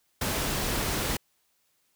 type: noise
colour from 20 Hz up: pink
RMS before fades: -29 dBFS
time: 0.21-1.17 s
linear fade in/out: 5 ms
effects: white hiss -71 dBFS RMS until 1.95 s